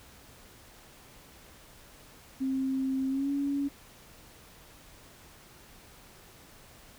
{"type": "tone with pitch glide", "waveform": "sine", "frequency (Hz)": [265.3, 281.1], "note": ["C4", "C#4"], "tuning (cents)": [24, 24], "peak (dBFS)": -27, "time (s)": [2.4, 3.69], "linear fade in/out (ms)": 20, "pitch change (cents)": 100, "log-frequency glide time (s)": [3.09, 3.3], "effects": ["pink hiss -54 dBFS RMS until 6.98 s"]}